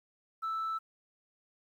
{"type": "tone", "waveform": "sine", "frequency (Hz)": 1318.5, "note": "E6", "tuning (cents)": 0, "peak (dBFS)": -30, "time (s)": [0.42, 0.79], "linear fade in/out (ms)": 20, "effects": ["tanh soft clip ceiling -30 dBFS", "11-bit"]}